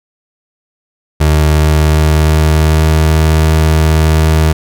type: tone with pitch glide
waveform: 30% pulse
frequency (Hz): 76.4 to 78.68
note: D#2 to D#2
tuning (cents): -31 to +20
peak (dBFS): -4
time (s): 1.2-4.53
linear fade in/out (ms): 10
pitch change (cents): +51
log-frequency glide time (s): 1.44-3.18
effects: none